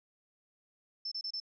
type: tone bursts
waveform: sine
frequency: 5300 Hz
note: E8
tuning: 9 cents sharp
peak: -35 dBFS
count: 4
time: 1.05-1.401 s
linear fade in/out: 5 ms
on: 66 ms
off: 29 ms
effects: none